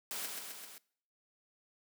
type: noise with echo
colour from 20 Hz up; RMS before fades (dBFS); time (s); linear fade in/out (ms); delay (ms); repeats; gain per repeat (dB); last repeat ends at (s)
white; -40; 0.11-0.26; 0; 130; 4; -3; 0.78
effects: noise-tail reverb RT60 0.6 s tail -23 dB re dry + high-pass 200 Hz 12 dB/octave